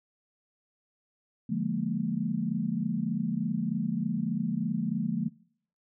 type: chord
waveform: sine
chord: Bb dominant seventh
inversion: first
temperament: just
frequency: 145.68 / 174.81 / 209.8 / 233.1 Hz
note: D3 / F3 / Ab3 / Bb3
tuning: -14 / +2 / +18 / 0 cents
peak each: -36 / -32 / -31 / -32 dBFS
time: 1.49-5.29 s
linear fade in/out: 10 ms
effects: noise-tail reverb RT60 0.6 s tail -22 dB re dry